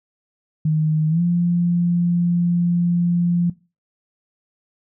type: tone with pitch glide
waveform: sine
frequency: 155.56 to 173.6 Hz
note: D#3 to F3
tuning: 0 to -10 cents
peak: -15 dBFS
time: 0.65-3.5 s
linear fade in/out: 5 ms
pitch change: +190 cents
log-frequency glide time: 1.09-1.21 s
effects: noise-tail reverb RT60 0.3 s tail -20 dB re dry